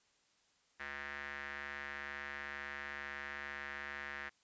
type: tone with band-pass filter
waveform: square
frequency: 71.1 Hz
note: C#2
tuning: 45 cents sharp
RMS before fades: -45 dBFS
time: 0.79-4.3 s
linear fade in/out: 20 ms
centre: 1800 Hz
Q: 4.3
effects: white hiss -73 dBFS RMS until 4.43 s + resampled to 16000 Hz